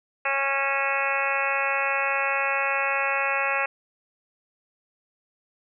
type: harmonic tone with a mistuned harmonic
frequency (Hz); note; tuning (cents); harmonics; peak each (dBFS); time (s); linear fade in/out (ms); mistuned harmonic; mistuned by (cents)
275.1; C#4; -13; 2 / 3 / 4 / 5 / 6 / 7 / 8 / 9 / 10; -31 / -31 / -31 / -31 / -31 / -31 / -31 / -31 / -31; 0.25-3.66; 5; 10; -64
effects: none